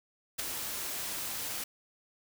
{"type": "noise with ADSR envelope", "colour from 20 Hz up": "white", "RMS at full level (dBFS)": -31, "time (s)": [0.38, 1.64], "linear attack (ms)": 17, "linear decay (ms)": 5, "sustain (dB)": -6, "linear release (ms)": 5, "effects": []}